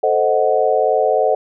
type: chord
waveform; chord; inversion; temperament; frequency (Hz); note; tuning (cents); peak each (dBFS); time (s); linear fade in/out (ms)
sine; A diminished seventh; none; equal; 440 / 523.3 / 622.3 / 740; A4 / C5 / Eb5 / Gb5; 0 / 0 / 0 / 0; -18; 0.03-1.35; 5
effects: none